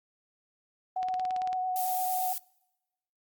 sine tone with vibrato, 741 Hz, F#5, 2 cents sharp, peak -28 dBFS, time 0.96-2.33 s, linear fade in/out 5 ms, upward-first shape sine, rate 8.9 Hz, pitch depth 15 cents each way
click train, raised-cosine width 0.2 ms, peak -25 dBFS, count 10, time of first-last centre 1.03-1.53 s, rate 18 Hz
violet noise, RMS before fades -35 dBFS, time 1.76-2.38 s, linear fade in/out 0 ms
effects noise-tail reverb RT60 1.0 s tail -25 dB re dry + Opus 24 kbps

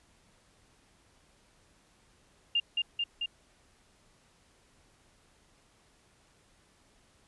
sine tone with echo, 2806 Hz, F7, 8 cents sharp, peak -24 dBFS, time 2.55-2.6 s, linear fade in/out 5 ms, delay 220 ms, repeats 3, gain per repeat -2 dB, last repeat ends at 3.26 s, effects pink hiss -65 dBFS RMS until 7.27 s + resampled to 24000 Hz

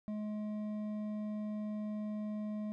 sine tone with hard clipping, 211.5 Hz, G#3, 32 cents sharp, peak -38 dBFS, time 0.08-2.72 s, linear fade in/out 0 ms, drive 7 dB, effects none

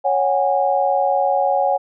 sine chord, C# suspended fourth, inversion none, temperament equal with one note detuned, 554.4 / 740 / 820.1 Hz, C#5 / F#5 / G#5, 0 / 0 / -22 cents, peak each -19 dBFS, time 0.04-1.78 s, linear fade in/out 20 ms, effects none

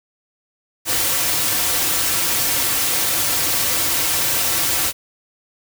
white noise with comb filter, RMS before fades -19 dBFS, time 0.85-4.93 s, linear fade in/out 50 ms, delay 4.8 ms, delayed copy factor -0.55, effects none

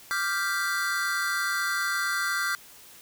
square chord, G dominant seventh, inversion second, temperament equal, 1174.7 / 1396.9 / 1568 / 1975.5 Hz, D6 / F6 / G6 / B6, 0 / 0 / 0 / 0 cents, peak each -34 / -31 / -30 / -35 dBFS, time 0.11-2.55 s, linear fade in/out 0 ms, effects white hiss -50 dBFS RMS until 3.01 s

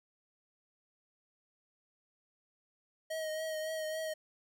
square tone with vibrato, 630 Hz, D#5, 21 cents sharp, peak -36 dBFS, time 3.1-4.14 s, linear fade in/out 10 ms, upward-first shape triangle, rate 3.6 Hz, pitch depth 32 cents each way, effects none

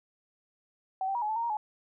sine tone with pitch steps, 760 / 780 / 956 / 846 / 872 / 924 / 939 / 850 Hz, F#5 / G5 / A#5 / G#5 / A5 / A#5 / A#5 / G#5, +46 / -9 / +43 / +32 / -16 / -16 / +12 / +40 cents, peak -28 dBFS, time 1.01-1.57 s, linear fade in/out 2 ms, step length 70 ms, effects none

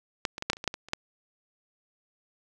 clicks, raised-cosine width 0.2 ms, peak -9 / -19 / -15 / -7 / -13 / -28 / -19 / -8 / -19 / -29 / -9 dBFS, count 11, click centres 0.252 / 0.381 / 0.424 / 0.5 / 0.532 / 0.569 / 0.641 / 0.677 / 0.741 / 0.886 / 0.934 s, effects none

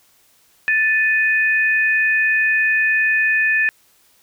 sine tone pair together, 1758.5 / 2489 Hz, A6 / D#7, -1 / 0 cents, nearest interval tritone, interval 601 cents, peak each -15 / -19 dBFS, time 0.68-3.69 s, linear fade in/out 0 ms, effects white hiss -56 dBFS RMS until 4.22 s

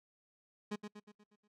30% pulse tone with echo, 208.8 Hz, G#3, 10 cents sharp, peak -34 dBFS, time 0.71-0.76 s, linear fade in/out 10 ms, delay 120 ms, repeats 6, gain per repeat -6 dB, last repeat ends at 1.48 s, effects noise-tail reverb RT60 0.1 s tail -25 dB re dry + low-pass 7000 Hz 12 dB/octave

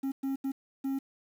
triangle tone bursts at uneven times, 270.9 Hz, C#4, 40 cents flat, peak -27 dBFS, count 4, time 0.03-0.12 / 0.23-0.36 / 0.44-0.52 / 0.84-0.99 s, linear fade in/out 10 ms, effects 9-bit

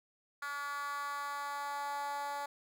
10% pulse tone with high-pass filter sweep, 285.5 Hz, D4, 49 cents flat, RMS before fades -39 dBFS, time 0.42-2.46 s, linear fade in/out 5 ms, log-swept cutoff 1300 to 750 Hz, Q 4, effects none

